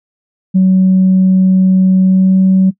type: tone with pitch glide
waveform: sine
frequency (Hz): 187.5 to 189.02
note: F#3 to F#3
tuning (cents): +23 to +37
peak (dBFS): -4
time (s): 0.54-2.71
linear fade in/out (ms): 20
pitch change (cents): +14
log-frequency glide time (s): 2.02-2.38
effects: noise-tail reverb RT60 0.1 s tail -21 dB re dry + tanh soft clip ceiling -2 dBFS